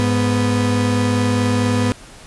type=tone pair together; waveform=35% pulse; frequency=103.7 / 246.9 Hz; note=G#2 / B3; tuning=-2 / 0 cents; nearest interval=octave + minor third; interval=1502 cents; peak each=-16 / -16 dBFS; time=0-1.92 s; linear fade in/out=0 ms; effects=pink hiss -41 dBFS RMS until 2.26 s + resampled to 24000 Hz